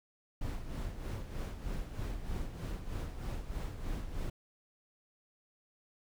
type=noise with tremolo; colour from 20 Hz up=brown; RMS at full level=-36 dBFS; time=0.41-4.3 s; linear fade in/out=5 ms; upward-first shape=sine; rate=3.2 Hz; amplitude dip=60%; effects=none